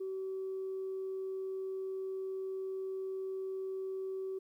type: tone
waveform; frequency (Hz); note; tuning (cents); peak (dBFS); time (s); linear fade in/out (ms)
sine; 381.2; G4; -48; -35; 0-4.39; 10
effects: tanh soft clip ceiling -32 dBFS + 12-bit